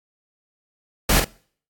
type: noise with echo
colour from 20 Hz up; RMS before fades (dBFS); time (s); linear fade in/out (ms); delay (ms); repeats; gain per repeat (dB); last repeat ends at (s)
pink; -17; 1.09-1.2; 5; 46; 1; -6; 1.246
effects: noise-tail reverb RT60 0.5 s tail -23 dB re dry + AAC 64 kbps